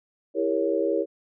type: chord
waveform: sine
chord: E diminished seventh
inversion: none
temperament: equal with one note detuned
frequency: 329.6 / 400.2 / 466.2 / 554.4 Hz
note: E4 / G4 / Bb4 / Db5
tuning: 0 / +36 / 0 / 0 cents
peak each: -27 dBFS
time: 0.34-1.06 s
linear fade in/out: 50 ms
effects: none